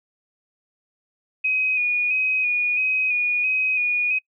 sine tone with vibrato, 2489 Hz, D#7, in tune, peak -18 dBFS, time 1.44-4.19 s, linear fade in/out 10 ms, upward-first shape square, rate 1.5 Hz, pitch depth 26 cents each way, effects noise-tail reverb RT60 0.1 s tail -26 dB re dry

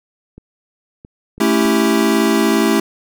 clicks, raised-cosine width 3 ms, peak -23 dBFS, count 4, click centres 0.38 / 1.049 / 1.38 / 1.654 s
square chord, A dominant seventh, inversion none, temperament equal, 220 / 277.2 / 329.6 / 392 Hz, A3 / C#4 / E4 / G4, 0 / 0 / 0 / 0 cents, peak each -17 / -20 / -18 / -19 dBFS, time 1.4-2.8 s, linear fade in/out 5 ms
effects none

